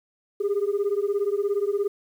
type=beating tone pair; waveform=sine; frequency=396.6 / 413.6 Hz; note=G4 / G#4; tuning=+20 / -7 cents; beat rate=17 Hz; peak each=-23 / -23 dBFS; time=0.4-1.88 s; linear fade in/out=10 ms; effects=tanh soft clip ceiling -18 dBFS + 9-bit